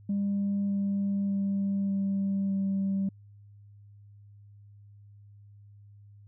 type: tone with pitch steps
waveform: sine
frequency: 200.2 / 198.82 / 197.44 / 196.08 / 194.73 Hz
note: G3 / G3 / G3 / G3 / G3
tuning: +37 / +25 / +13 / +1 / -11 cents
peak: -24 dBFS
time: 0.09-3.09 s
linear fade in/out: 5 ms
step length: 600 ms
effects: tanh soft clip ceiling -23 dBFS + added 102 Hz sine -50 dBFS peak until 6.27 s